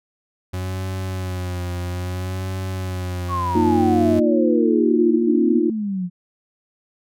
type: tone with vibrato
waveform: 40% pulse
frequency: 91.5 Hz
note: F#2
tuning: 19 cents flat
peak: -23 dBFS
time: 0.53-4.2 s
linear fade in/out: 10 ms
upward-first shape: sine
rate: 0.61 Hz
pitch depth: 52 cents each way
type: exponential sweep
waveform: sine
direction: down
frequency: 1129 to 173.7 Hz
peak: -21 dBFS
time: 3.28-6.1 s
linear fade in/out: 50 ms
type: chord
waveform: sine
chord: Bb suspended fourth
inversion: none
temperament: just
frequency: 233.1 / 310.8 / 349.6 Hz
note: Bb3 / Eb4 / F4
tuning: 0 / -2 / +2 cents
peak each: -19 dBFS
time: 3.55-5.7 s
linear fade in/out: 5 ms
effects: none